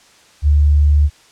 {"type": "tone", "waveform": "sine", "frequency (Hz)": 73.42, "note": "D2", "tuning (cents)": 0, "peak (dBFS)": -8, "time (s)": [0.42, 1.1], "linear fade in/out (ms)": 50, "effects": ["white hiss -48 dBFS RMS until 1.31 s", "low-pass 7000 Hz 12 dB/octave"]}